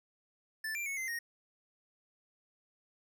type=tone with pitch steps; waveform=square; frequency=1759 / 2363 / 2203 / 2072 / 1864 Hz; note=A6 / D7 / C#7 / C7 / A#6; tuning=-1 / +10 / -11 / -17 / -1 cents; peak=-36 dBFS; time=0.64-1.19 s; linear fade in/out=5 ms; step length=110 ms; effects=none